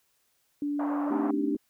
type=tone; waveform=sine; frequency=290 Hz; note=D4; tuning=22 cents flat; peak=-27 dBFS; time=0.62-1.55 s; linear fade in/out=2 ms
type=band-pass noise; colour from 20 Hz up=pink; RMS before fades=-36 dBFS; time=0.79-1.31 s; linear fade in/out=5 ms; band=610 to 1100 Hz; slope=24 dB/octave
type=chord; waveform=sine; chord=A half-diminished seventh; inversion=none; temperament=equal; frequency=220 / 261.6 / 311.1 / 392 Hz; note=A3 / C4 / Eb4 / G4; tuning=0 / 0 / 0 / 0 cents; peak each=-34 / -35 / -33 / -34 dBFS; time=1.1-1.57 s; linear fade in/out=10 ms
effects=white hiss -71 dBFS RMS until 1.69 s